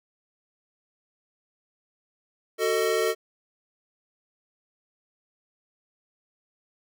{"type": "chord", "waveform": "square", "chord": "D# diminished", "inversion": "first", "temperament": "just", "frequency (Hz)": [373.4, 448, 622.3], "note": ["F#4", "A4", "D#5"], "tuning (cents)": [16, 31, 0], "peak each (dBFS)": [-29, -25, -30], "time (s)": [2.58, 3.15], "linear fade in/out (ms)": 50, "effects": []}